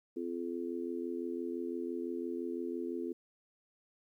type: harmonic tone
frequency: 85.9 Hz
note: F2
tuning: 28 cents flat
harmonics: 3 / 4 / 5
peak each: -40 / -38 / -42 dBFS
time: 0.16-3.13 s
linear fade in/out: 10 ms
effects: 12-bit